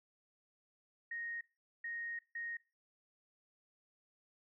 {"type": "tone bursts at uneven times", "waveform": "sine", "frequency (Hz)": 1864.7, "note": "A#6", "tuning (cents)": 0, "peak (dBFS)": -40, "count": 3, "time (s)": [[1.11, 1.41], [1.84, 2.19], [2.35, 2.57]], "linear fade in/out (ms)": 5, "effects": ["noise-tail reverb RT60 0.3 s tail -20 dB re dry"]}